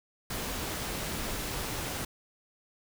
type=noise; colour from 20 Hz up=pink; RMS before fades=-35 dBFS; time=0.3-2.05 s; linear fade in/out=5 ms; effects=none